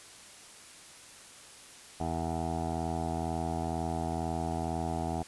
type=tone with low-pass filter; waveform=15% pulse; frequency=82.1 Hz; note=E2; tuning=6 cents flat; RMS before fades=-33 dBFS; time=2-5.23 s; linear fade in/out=5 ms; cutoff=720 Hz; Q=4.7; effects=white hiss -51 dBFS RMS until 5.27 s + resampled to 24000 Hz